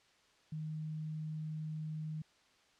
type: tone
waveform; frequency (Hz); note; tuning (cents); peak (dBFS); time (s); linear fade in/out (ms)
sine; 155.56; D#3; 0; -38; 0.52-2.22; 5
effects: white hiss -68 dBFS RMS until 2.79 s + low-pass 5000 Hz 12 dB/octave